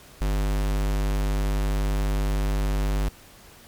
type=tone; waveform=square; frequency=50 Hz; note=G1; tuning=35 cents sharp; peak=-22 dBFS; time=0.21-3.09 s; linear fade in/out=5 ms; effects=pink hiss -49 dBFS RMS until 3.67 s + MP3 96 kbps